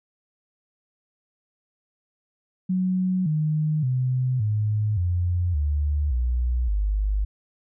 sine tone with pitch steps, 185 / 153.78 / 127.83 / 106.25 / 88.32 / 73.42 / 61.03 / 50.73 Hz, F#3 / D#3 / C3 / G#2 / F2 / D2 / B1 / G#1, 0 / -20 / -40 / +40 / +20 / 0 / -20 / -40 cents, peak -20 dBFS, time 2.69-7.25 s, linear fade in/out 10 ms, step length 570 ms, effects none

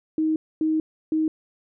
sine tone bursts at uneven times, 314.4 Hz, D#4, 18 cents sharp, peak -19 dBFS, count 3, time 0.18-0.36 / 0.61-0.8 / 1.12-1.28 s, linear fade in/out 2 ms, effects none

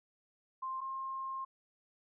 sine tone pair in turn, 1051 / 1064.4 Hz, C6 / C6, +7 / +29 cents, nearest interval unison, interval 22 cents, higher second, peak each -36 / -37 dBFS, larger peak first, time 0.62-0.81 / 0.81-1.45 s, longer second, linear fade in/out 10 ms, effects none

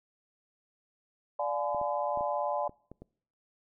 sine chord, D diminished seventh, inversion none, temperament just, 587.3 / 704.8 / 845.8 / 1014.9 Hz, D5 / F5 / Ab5 / Cb6, 0 / +16 / +31 / +47 cents, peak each -32 / -36 / -34 / -36 dBFS, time 1.39-2.68 s, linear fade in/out 5 ms
clicks, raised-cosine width 2 ms, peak -32 dBFS, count 7, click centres 1.747 / 1.814 / 2.174 / 2.209 / 2.694 / 2.916 / 3.02 s
effects noise-tail reverb RT60 0.6 s tail -25 dB re dry

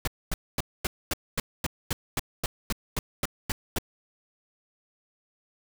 pink noise bursts, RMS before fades -27 dBFS, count 15, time 0.05-3.785 s, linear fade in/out 2 ms, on 25 ms, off 240 ms, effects none

